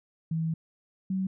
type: tone pair in turn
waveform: sine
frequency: 162 / 189.52 Hz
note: E3 / F#3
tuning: -30 / +42 cents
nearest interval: minor third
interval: 272 cents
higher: second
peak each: -26 dBFS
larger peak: neither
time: 0.31-0.54 / 1.1-1.27 s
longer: first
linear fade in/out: 5 ms
effects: none